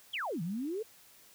sine exponential two-way sweep, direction down then up, 3500 to 155.56 to 463.9 Hz, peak -33 dBFS, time 0.13-0.83 s, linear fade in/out 10 ms, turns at 0.42 s, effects white hiss -59 dBFS RMS until 1.34 s

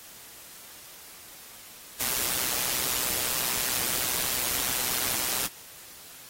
white noise with amplitude modulation, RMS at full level -25 dBFS, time 1.99-5.48 s, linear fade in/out 20 ms, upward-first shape sine, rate 125 Hz, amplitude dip 75%, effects white hiss -47 dBFS RMS until 6.29 s + AAC 48 kbps

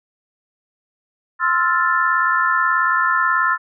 sine chord, F major seventh, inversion second, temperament equal, 1046.5 / 1318.5 / 1396.9 / 1760 Hz, C6 / E6 / F6 / A6, 0 / 0 / 0 / 0 cents, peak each -20 dBFS, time 1.39-3.58 s, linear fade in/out 50 ms, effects none

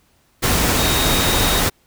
sine tone in noise, 3748 Hz, A#7, 9 cents sharp, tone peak -23 dBFS, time 0.77-1.61 s, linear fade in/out 20 ms, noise pink, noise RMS -17 dBFS, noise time 0.42-1.7 s, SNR -9 dB, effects pink hiss -59 dBFS RMS until 1.86 s

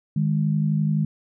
sine tone pair together, 154.8 / 206.6 Hz, D#3 / G#3, -9 / -9 cents, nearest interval perfect fourth, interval 500 cents, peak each -20 / -24 dBFS, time 0.16-1.05 s, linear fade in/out 5 ms, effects none

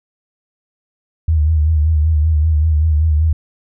sine tone with vibrato, 77.78 Hz, D#2, in tune, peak -10 dBFS, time 1.28-3.33 s, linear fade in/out 5 ms, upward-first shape sine, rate 5.2 Hz, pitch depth 70 cents each way, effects none

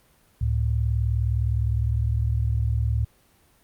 sine tone pair together, 70.39 / 110 Hz, C#2 / A2, +27 / 0 cents, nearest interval minor sixth, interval 773 cents, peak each -23 dBFS, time 0.41-3.05 s, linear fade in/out 5 ms, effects pink hiss -60 dBFS RMS until 3.63 s + Opus 32 kbps

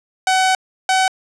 sawtooth tone pair in turn, 753 / 755.8 Hz, F#5 / F#5, +30 / +37 cents, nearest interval unison, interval 7 cents, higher second, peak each -9 dBFS, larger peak neither, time 0.27-0.55 / 0.89-1.08 s, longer first, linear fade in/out 2 ms, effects resampled to 22050 Hz + 7-bit

